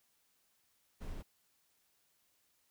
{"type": "noise", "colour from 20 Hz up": "brown", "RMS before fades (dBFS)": -43, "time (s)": [1, 1.23], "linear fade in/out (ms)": 20, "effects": ["white hiss -75 dBFS RMS until 2.7 s"]}